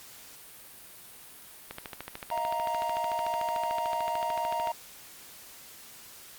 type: click train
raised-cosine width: 0.3 ms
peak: -21 dBFS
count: 41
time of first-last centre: 1.71-4.673 s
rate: 13.5 Hz
type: chord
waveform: triangle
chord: Eb suspended second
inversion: none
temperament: equal with one note detuned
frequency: 635 / 698.5 / 932.3 Hz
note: Eb5 / F5 / Bb5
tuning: +35 / 0 / 0 cents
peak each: -34 / -33 / -28 dBFS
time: 2.31-4.72 s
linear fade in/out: 5 ms
effects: white hiss -49 dBFS RMS until 6.38 s + Opus 48 kbps